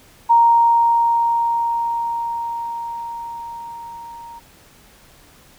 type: tone with level ramp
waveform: sine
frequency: 932.3 Hz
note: A#5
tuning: in tune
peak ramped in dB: -8 to -34 dBFS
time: 0.29-4.4 s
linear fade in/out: 20 ms
effects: pink hiss -49 dBFS RMS until 5.58 s